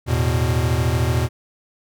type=chord; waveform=square; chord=E suspended fourth; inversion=none; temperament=equal; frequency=82.41 / 110 / 123.47 Hz; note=E2 / A2 / B2; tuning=0 / 0 / 0 cents; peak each=-22 / -24 / -21 dBFS; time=0.06-1.29 s; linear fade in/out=50 ms; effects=none